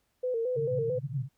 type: tone with vibrato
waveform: sine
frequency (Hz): 479.8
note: A#4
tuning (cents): +50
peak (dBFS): -27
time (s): 0.23-0.99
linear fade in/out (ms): 10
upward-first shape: square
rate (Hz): 4.5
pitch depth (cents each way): 84
type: band-pass noise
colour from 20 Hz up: pink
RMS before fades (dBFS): -35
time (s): 0.55-1.29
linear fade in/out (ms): 50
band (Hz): 120 to 150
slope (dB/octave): 96
effects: pink hiss -75 dBFS RMS until 1.37 s